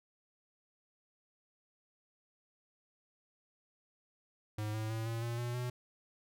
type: tone with pitch steps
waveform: square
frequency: 106.5 / 109.18 / 111.92 / 114.74 / 117.62 / 120.58 / 123.61 Hz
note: G#2 / A2 / A2 / A#2 / A#2 / B2 / B2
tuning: +44 / -13 / +30 / -27 / +16 / -41 / +2 cents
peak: -36 dBFS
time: 4.58-5.7 s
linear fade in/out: 5 ms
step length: 160 ms
effects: none